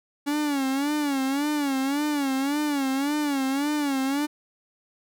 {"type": "tone with vibrato", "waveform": "45% pulse", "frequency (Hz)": 282.1, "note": "C#4", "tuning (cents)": 30, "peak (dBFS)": -23, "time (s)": [0.26, 4.27], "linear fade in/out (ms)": 20, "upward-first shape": "sine", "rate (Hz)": 1.8, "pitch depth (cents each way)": 110, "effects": []}